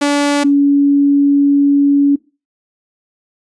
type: tone pair in turn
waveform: sawtooth / sine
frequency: 287.6 / 283 Hz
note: D4 / C#4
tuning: -36 / +36 cents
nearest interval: unison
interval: 28 cents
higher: first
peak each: -7 dBFS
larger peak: neither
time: 0.01-0.44 / 0.44-2.16 s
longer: second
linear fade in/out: 10 ms
effects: noise-tail reverb RT60 0.3 s tail -21 dB re dry + resampled to 22050 Hz